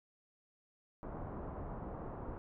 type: low-pass noise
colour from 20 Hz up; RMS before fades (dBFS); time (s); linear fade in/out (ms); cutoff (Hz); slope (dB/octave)
pink; -44; 1.03-2.38; 0; 1100; 24
effects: none